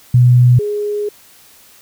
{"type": "tone pair in turn", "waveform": "sine", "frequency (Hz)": [123.47, 415.3], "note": ["B2", "G#4"], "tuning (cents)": [0, 0], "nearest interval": "octave + major sixth", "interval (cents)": 2100, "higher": "second", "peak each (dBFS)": [-5, -16], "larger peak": "first", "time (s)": [[0.14, 0.59], [0.59, 1.09]], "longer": "second", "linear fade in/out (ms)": 5, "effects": ["white hiss -45 dBFS RMS until 1.81 s"]}